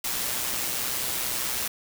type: noise with amplitude modulation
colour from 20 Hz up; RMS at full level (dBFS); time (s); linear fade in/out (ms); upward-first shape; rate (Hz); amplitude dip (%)
white; -27; 0.04-1.68; 5; sine; 125; 40
effects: none